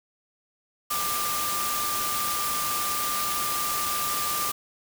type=tone in noise; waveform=sine; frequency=1190 Hz; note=D6; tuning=22 cents sharp; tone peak=-29 dBFS; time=0.9-4.52 s; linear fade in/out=10 ms; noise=white; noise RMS=-29 dBFS; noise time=0.9-4.52 s; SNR=-3 dB; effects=none